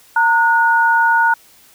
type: tone pair together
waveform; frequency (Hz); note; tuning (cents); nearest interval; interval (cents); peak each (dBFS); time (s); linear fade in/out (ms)
sine; 917 / 1454.5; A#5 / F#6; -29 / -30; minor sixth; 799; -13; 0.16-1.34; 5
effects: white hiss -48 dBFS RMS until 1.74 s